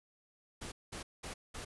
pink noise bursts, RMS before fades -44 dBFS, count 4, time 0.61-1.65 s, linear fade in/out 10 ms, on 110 ms, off 200 ms, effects resampled to 24000 Hz

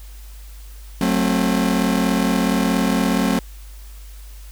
40% pulse chord, F# diminished, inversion none, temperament just, 185 / 222 / 266.4 Hz, F#3 / A3 / C4, 0 / +16 / +31 cents, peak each -20 dBFS, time 1.01-3.39 s, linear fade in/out 2 ms, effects added 50 Hz sine -35 dBFS peak until 4.51 s + white hiss -48 dBFS RMS until 4.51 s

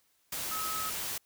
sine tone in noise, 1282 Hz, E6, 49 cents flat, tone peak -35 dBFS, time 0.51-0.9 s, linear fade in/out 5 ms, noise white, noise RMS -36 dBFS, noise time 0.32-1.18 s, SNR -2 dB, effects white hiss -71 dBFS RMS until 1.25 s

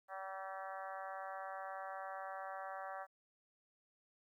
harmonic tone with a mistuned harmonic, 191.6 Hz, G3, 39 cents flat, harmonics 3 / 4 / 5 / 6 / 7 / 8 / 9 / 10, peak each -50 / -47 / -55 / -51 / -53 / -55 / -56 / -60 dBFS, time 0.08-3.07 s, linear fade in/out 50 ms, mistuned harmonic 8, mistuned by +18 cents, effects 13-bit

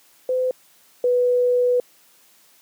sine tone pair in turn, 510 / 493.2 Hz, C5 / B4, -44 / -2 cents, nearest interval minor second, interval 58 cents, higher first, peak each -18 / -15 dBFS, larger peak second, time 0.29-0.51 / 1.04-1.8 s, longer second, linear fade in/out 2 ms, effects white hiss -55 dBFS RMS until 2.61 s + high-pass 150 Hz 12 dB/octave

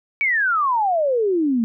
sine exponential sweep, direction down, 2313 to 220 Hz, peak -16 dBFS, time 0.21-1.64 s, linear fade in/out 0 ms, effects none

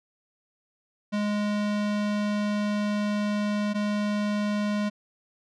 square tone pair in turn, 207.7 / 207.7 Hz, G#3 / G#3, 0 / 0 cents, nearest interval unison, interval 0 cents, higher neither, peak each -25 / -25 dBFS, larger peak neither, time 1.12-3.74 / 3.74-4.9 s, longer first, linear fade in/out 20 ms, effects low-pass 5000 Hz 12 dB/octave

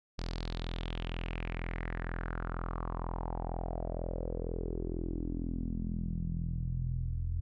sawtooth tone with low-pass filter sweep, 42.1 Hz, E1, 37 cents sharp, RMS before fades -36 dBFS, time 0.18-7.41 s, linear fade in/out 10 ms, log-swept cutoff 4900 to 93 Hz, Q 4.2, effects none

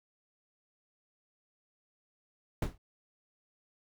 brown noise with exponential decay, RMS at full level -25 dBFS, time 2.62-2.78 s, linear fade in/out 5 ms, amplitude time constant 33 ms, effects none

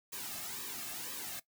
white noise with flanger, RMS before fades -42 dBFS, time 0.12-1.4 s, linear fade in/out 10 ms, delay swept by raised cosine 1.4 to 2.11 ms, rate 2 Hz, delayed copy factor -0.75, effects noise-tail reverb RT60 0.1 s tail -18 dB re dry

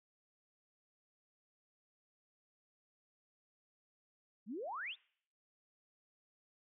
sine exponential sweep, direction up, 185 to 3800 Hz, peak -40 dBFS, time 4.46-4.96 s, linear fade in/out 50 ms, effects noise-tail reverb RT60 0.6 s tail -24 dB re dry

